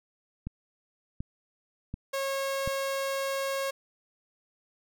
click train, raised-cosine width 5 ms, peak -22 dBFS, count 4, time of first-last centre 0.47-2.676 s, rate 1.36 Hz
sawtooth tone, 545 Hz, C#5, 29 cents flat, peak -25 dBFS, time 2.13-3.71 s, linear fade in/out 10 ms
effects none

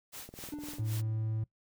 white noise with tremolo, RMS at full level -44 dBFS, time 0.12-1.02 s, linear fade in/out 20 ms, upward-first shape sine, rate 3.9 Hz, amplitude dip 95%
click train, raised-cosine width 2 ms, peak -34 dBFS, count 11, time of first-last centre 0.29-0.785 s, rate 20.2 Hz
triangle tone with exponential decay, 295.8 Hz, D4, 13 cents sharp, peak -33 dBFS, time 0.52-1.44 s, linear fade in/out 5 ms, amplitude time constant 200 ms
triangle tone, 110 Hz, A2, in tune, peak -29 dBFS, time 0.79-1.44 s, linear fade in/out 5 ms
effects noise-tail reverb RT60 0.1 s tail -20 dB re dry

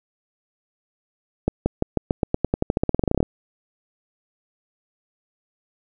accelerating click train, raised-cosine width 2 ms, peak -5 dBFS, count 23, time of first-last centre 1.48-3.229 s, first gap 180 ms, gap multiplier 0.91, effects none

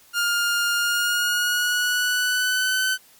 sawtooth tone with pitch glide, 1410 to 1520 Hz, F6 to F#6, +16 to +46 cents, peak -16 dBFS, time 0.13-2.98 s, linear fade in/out 50 ms, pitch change +130 cents, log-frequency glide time 0.75-2.85 s, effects white hiss -53 dBFS RMS until 3.19 s + MP3 96 kbps

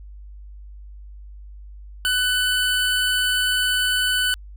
square tone pair together, 1497 / 2994 Hz, F#6 / F#7, +20 / +20 cents, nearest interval octave, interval 1200 cents, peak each -22 dBFS, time 2.05-4.34 s, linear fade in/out 0 ms, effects added 50 Hz sine -37 dBFS peak until 4.56 s

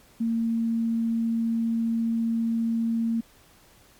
sine tone, 228.7 Hz, A#3, 33 cents flat, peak -22 dBFS, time 0.2-3.21 s, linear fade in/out 10 ms, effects pink hiss -56 dBFS RMS until 3.99 s + MP3 96 kbps

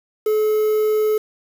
triangle tone with quantisation, 429.3 Hz, A4, 43 cents flat, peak -13 dBFS, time 0.26-1.18 s, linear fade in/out 5 ms, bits 6, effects none

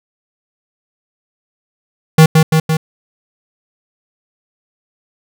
square tone with echo, 158.5 Hz, D#3, 32 cents sharp, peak -3 dBFS, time 2.18-2.26 s, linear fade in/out 5 ms, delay 170 ms, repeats 3, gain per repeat -3 dB, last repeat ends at 2.77 s, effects none

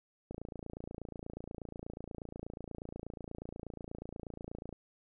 click train, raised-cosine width 2 ms, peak -29 dBFS, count 126, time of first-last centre 0.31-4.727 s, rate 28.3 Hz, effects none

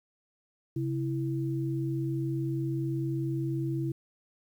sine tone pair together, 134.79 / 329.6 Hz, C#3 / E4, -48 / 0 cents, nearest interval octave + minor third, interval 1548 cents, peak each -30 / -32 dBFS, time 0.76-3.92 s, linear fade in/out 5 ms, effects 10-bit

